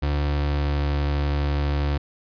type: tone with pitch glide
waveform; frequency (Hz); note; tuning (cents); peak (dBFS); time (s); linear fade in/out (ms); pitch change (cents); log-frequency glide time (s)
35% pulse; 72.8 to 72.17; D2 to D2; -15 to -30; -19; 0.02-1.98; 10; -15; 0.2-0.8
effects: resampled to 11025 Hz